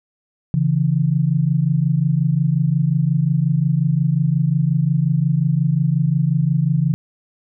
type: tone pair together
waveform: sine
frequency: 138.59 / 164.19 Hz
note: C#3 / E3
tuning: 0 / -7 cents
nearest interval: minor third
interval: 293 cents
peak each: -17 dBFS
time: 0.54-6.94 s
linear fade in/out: 0 ms
effects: none